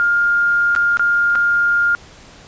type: tone with dropouts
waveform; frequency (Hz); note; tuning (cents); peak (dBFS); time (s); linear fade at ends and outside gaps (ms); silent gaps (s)
sine; 1409; F6; +15; -12; 0-1.95; 0; 0.751-0.762 / 0.971-0.995 / 1.352-1.356
effects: pink hiss -42 dBFS RMS until 2.47 s + resampled to 16000 Hz